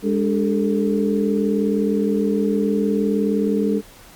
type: tone cluster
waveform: sine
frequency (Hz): 205.2 / 291.6 / 406.7 / 446.1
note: G#3 / D4 / G#4 / A4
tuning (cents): -21 / -12 / -36 / +24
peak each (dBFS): -19 / -23 / -26 / -22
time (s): 0.02-3.82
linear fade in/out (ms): 50
effects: pink hiss -45 dBFS RMS until 4.15 s + MP3 96 kbps